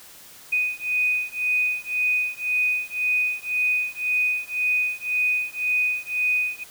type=beating tone pair; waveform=sine; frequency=2489 / 2490.9 Hz; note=D#7 / D#7; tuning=0 / +1 cents; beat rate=1.9 Hz; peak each=-24 dBFS; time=0.52-6.64 s; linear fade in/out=10 ms; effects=white hiss -46 dBFS RMS until 6.7 s